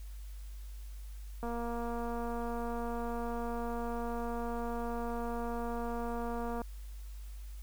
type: click train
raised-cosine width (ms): 1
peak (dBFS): -26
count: 1220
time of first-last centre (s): 1.43-6.617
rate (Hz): 235
effects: added 50 Hz sine -42 dBFS peak until 7.62 s + white hiss -61 dBFS RMS until 7.62 s